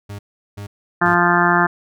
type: tone bursts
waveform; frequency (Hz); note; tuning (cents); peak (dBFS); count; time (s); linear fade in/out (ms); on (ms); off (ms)
40% pulse; 101.8; G#2; -34; -28; 3; 0.09-1.15; 10; 100; 380
type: harmonic tone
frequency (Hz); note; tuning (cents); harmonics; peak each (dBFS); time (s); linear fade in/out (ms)
174.61; F3; 0; 1 / 2 / 4 / 5 / 6 / 7 / 8 / 9 / 10; -21 / -21 / -21 / -21 / -21 / -21 / -21 / -21 / -21; 1.01-1.67; 10
effects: none